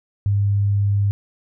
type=tone; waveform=sine; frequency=100.9 Hz; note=G#2; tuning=49 cents flat; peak=-15 dBFS; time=0.26-1.11 s; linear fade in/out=0 ms; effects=none